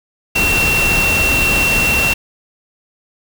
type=tone in noise; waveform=sine; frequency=2721 Hz; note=F7; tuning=46 cents flat; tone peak=-13 dBFS; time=0.35-2.14 s; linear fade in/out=10 ms; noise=pink; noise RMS=-18 dBFS; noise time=0.35-2.14 s; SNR=+2 dB; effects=none